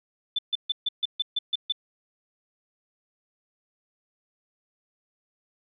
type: tone bursts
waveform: sine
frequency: 3520 Hz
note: A7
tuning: in tune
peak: -22 dBFS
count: 9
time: 0.36-1.723 s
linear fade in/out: 5 ms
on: 27 ms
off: 140 ms
effects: none